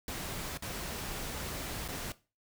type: noise with dropouts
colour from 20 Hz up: pink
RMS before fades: -39 dBFS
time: 0.08-2.12 s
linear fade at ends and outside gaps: 1 ms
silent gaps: 0.574-0.623 / 1.879-1.886 s
effects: noise-tail reverb RT60 0.3 s tail -17 dB re dry